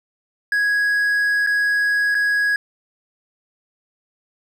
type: tone with dropouts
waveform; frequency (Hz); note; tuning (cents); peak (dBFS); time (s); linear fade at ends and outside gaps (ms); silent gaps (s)
triangle; 1661.2; G#6; 0; -14; 0.52-2.56; 2; 1.465-1.471 / 2.146-2.15
effects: none